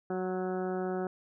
harmonic tone with a mistuned harmonic, 185 Hz, F#3, in tune, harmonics 1 / 2 / 3 / 4 / 5 / 6 / 7 / 8 / 9, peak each -36 / -33 / -41 / -39 / -51 / -53 / -47 / -48 / -55 dBFS, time 0.1-1.07 s, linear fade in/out 2 ms, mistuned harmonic 6, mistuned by -34 cents, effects none

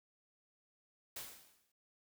white noise with exponential decay, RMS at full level -43 dBFS, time 1.16-1.72 s, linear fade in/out 5 ms, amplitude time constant 120 ms, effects none

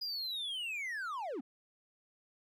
triangle linear sweep, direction down, 4943 to 220 Hz, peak -35 dBFS, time 0.01-1.41 s, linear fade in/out 10 ms, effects none

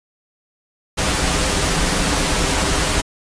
pink noise with comb filter, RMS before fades -18 dBFS, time 0.97-3.02 s, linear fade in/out 20 ms, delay 8.7 ms, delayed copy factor -0.55, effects resampled to 22050 Hz

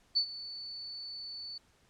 sine tone with ADSR envelope, 4481 Hz, C#8, 18 cents sharp, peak -23 dBFS, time 0.15-1.58 s, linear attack 20 ms, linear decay 83 ms, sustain -17 dB, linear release 4 ms, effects pink hiss -67 dBFS RMS until 1.89 s + low-pass 9000 Hz 12 dB/octave

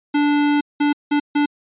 square tone bursts at uneven times, 292 Hz, D4, 10 cents flat, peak -15 dBFS, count 4, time 0.14-0.61 / 0.8-0.93 / 1.11-1.2 / 1.35-1.46 s, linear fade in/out 10 ms, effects resampled to 8000 Hz

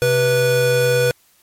square tone pair together, 129.78 / 490 Hz, C3 / B4, -14 / -14 cents, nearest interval octave + major seventh, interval 2300 cents, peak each -21 / -15 dBFS, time 0.02-1.11 s, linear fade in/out 0 ms, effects white hiss -56 dBFS RMS until 1.42 s + MP3 64 kbps

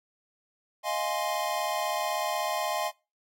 square chord, F minor seventh, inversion third, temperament equal, 622.3 / 698.5 / 830.6 / 1046.5 Hz, Eb5 / F5 / Ab5 / C6, 0 / 0 / 0 / 0 cents, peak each -34 dBFS, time 0.83-2.92 s, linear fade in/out 50 ms, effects noise-tail reverb RT60 0.3 s tail -25 dB re dry + AAC 64 kbps

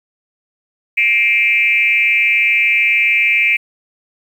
sine tone with frequency modulation, 2349 Hz, D7, in tune, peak -10 dBFS, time 0.97-3.57 s, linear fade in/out 10 ms, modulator 225 Hz, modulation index 1, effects 7-bit

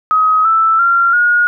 sine tone with pitch steps, 1266 / 1321.3 / 1379 / 1439.2 Hz, D#6 / E6 / F6 / F#6, +30 / +4 / -22 / -48 cents, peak -8 dBFS, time 0.11-1.47 s, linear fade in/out 0 ms, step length 340 ms, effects none

